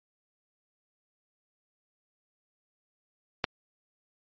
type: click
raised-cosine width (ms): 0.3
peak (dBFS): -9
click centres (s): 3.442
effects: MP3 32 kbps